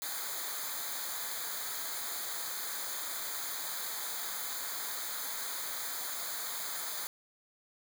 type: noise with comb filter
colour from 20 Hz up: white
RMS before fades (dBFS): -38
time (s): 0.02-7.07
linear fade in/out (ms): 0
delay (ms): 0.36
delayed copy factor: -0.95
effects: none